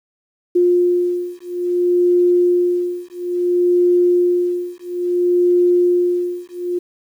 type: beating tone pair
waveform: sine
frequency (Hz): 353.9 / 354.49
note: F4 / F4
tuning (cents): +23 / +26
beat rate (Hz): 0.59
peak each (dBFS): -16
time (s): 0.55-6.79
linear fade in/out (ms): 10
effects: 8-bit